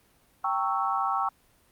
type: chord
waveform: sine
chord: G diminished seventh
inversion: none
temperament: equal with one note detuned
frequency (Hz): 784 / 915.3 / 1108.7 / 1318.5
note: G5 / Bb5 / Db6 / Fb6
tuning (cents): 0 / -32 / 0 / 0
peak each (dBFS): -29 / -33 / -29 / -30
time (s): 0.44-1.29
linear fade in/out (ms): 5
effects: pink hiss -63 dBFS RMS until 1.71 s + Opus 32 kbps